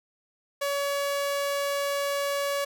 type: tone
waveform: sawtooth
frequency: 565 Hz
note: C#5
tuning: 33 cents sharp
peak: -22 dBFS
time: 0.61-2.65 s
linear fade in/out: 10 ms
effects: none